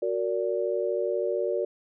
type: chord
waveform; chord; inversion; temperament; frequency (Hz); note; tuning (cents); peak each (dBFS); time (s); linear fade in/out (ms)
sine; Gb augmented; none; just; 370 / 462.5 / 578.1; Gb4 / Bb4 / D5; 0 / -14 / -27; -29; 0.02-1.65; 5
effects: none